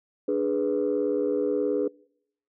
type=chord; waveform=sine; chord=G# diminished; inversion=second; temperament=equal; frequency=293.7 / 415.3 / 493.9 Hz; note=D4 / G#4 / B4; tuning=0 / 0 / 0 cents; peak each=-27 / -25 / -26 dBFS; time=0.28-1.88 s; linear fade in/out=5 ms; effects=noise-tail reverb RT60 0.7 s tail -25 dB re dry + tanh soft clip ceiling -16 dBFS